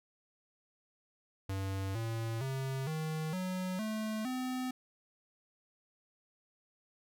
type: tone with pitch steps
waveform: square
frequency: 96.7 / 113.68 / 133.63 / 157.09 / 184.67 / 217.1 / 255.2 Hz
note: G2 / A#2 / C3 / D#3 / F#3 / A3 / C4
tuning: -23 / -43 / +37 / +17 / -3 / -23 / -43 cents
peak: -35 dBFS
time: 1.49-4.71 s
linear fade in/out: 5 ms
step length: 460 ms
effects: none